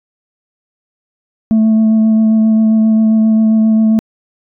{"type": "tone with vibrato", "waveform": "sine", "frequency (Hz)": 220, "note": "A3", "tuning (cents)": 0, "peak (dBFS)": -4, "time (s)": [1.51, 3.99], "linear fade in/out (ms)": 0, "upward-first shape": "sine", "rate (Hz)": 7.5, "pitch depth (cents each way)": 13, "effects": ["tanh soft clip ceiling -6 dBFS"]}